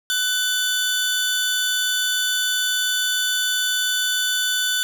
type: tone pair together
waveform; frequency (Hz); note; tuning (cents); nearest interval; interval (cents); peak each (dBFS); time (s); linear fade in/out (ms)
sawtooth; 1500 / 3513; F#6 / A7; +23 / -3; octave + minor third; 1474; -19; 0.1-4.83; 0
effects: none